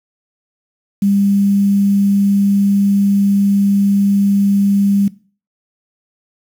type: tone with quantisation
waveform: sine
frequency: 199.6 Hz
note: G3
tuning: 32 cents sharp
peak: -10 dBFS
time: 1.02-5.08 s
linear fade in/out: 5 ms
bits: 6
effects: noise-tail reverb RT60 0.4 s tail -19 dB re dry